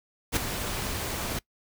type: noise with ADSR envelope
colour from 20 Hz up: pink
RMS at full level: -22 dBFS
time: 0.32-1.39 s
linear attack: 47 ms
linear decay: 4 ms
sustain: -10 dB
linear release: 4 ms
effects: noise-tail reverb RT60 0.1 s tail -22 dB re dry